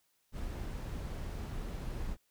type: noise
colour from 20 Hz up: brown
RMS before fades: -39 dBFS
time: 0.32-2.17 s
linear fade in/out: 50 ms
effects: white hiss -75 dBFS RMS until 2.3 s